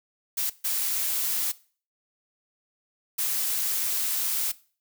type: noise bursts at uneven times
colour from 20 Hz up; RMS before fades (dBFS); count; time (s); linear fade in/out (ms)
blue; -27; 3; 0.37-0.5 / 0.64-1.52 / 3.18-4.52; 10
effects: noise-tail reverb RT60 0.4 s tail -19 dB re dry